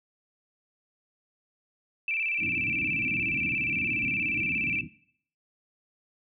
sine tone with vibrato, 2489 Hz, D#7, in tune, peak -26 dBFS, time 2.08-4.81 s, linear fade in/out 2 ms, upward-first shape square, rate 17 Hz, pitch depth 100 cents each way
white low-pass noise, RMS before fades -36 dBFS, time 2.38-4.89 s, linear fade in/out 50 ms, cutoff 330 Hz, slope 96 dB/octave
effects noise-tail reverb RT60 0.6 s tail -18 dB re dry + high-pass 100 Hz 12 dB/octave

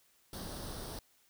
pink noise with comb filter, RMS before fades -43 dBFS, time 0.33-0.99 s, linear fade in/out 2 ms, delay 0.21 ms, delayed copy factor +0.65, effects white hiss -69 dBFS RMS until 1.29 s

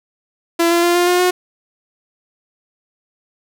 sawtooth tone with pitch steps, 337.7 / 342.4 / 347.2 / 352 / 357 / 361.9 Hz, E4 / F4 / F4 / F4 / F4 / F#4, +42 / -34 / -10 / +14 / +38 / -38 cents, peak -8 dBFS, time 0.59-1.31 s, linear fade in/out 10 ms, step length 120 ms, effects none

